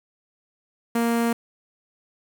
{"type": "tone with notch filter", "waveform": "sawtooth", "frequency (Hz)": 233.1, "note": "A#3", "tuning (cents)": 0, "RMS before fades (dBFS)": -22, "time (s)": [0.95, 1.33], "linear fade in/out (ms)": 5, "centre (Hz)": 4400, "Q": 0.81, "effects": ["7-bit"]}